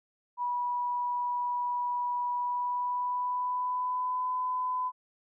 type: tone with pitch glide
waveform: sine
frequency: 976 to 1007.5 Hz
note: B5 to B5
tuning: -21 to +34 cents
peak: -28 dBFS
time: 0.37-4.92 s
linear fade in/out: 50 ms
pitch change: +55 cents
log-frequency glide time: 2.33-4.3 s
effects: none